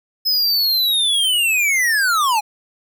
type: linear sweep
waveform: square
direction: down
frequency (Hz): 5140 to 807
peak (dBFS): -15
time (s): 0.25-2.41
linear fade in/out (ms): 20
effects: none